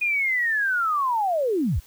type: linear sweep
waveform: sine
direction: down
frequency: 2474 to 43.09 Hz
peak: -20 dBFS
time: 0.01-1.8 s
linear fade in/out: 10 ms
effects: white hiss -53 dBFS RMS until 1.86 s